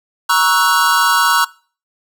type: chord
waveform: square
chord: F# dominant seventh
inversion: first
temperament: equal with one note detuned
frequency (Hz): 945.3 / 1108.7 / 1318.5 / 1480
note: A#5 / C#6 / E6 / F#6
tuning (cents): +24 / 0 / 0 / 0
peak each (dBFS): -17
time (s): 0.29-1.45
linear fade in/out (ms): 10
effects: noise-tail reverb RT60 0.4 s tail -22 dB re dry